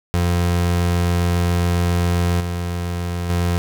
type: tone with level steps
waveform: 30% pulse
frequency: 87.31 Hz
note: F2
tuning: in tune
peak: -13 / -19 / -14 dBFS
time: 0.14-3.58 s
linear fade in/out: 0 ms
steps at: 2.4 / 3.29 s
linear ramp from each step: 10 ms
effects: none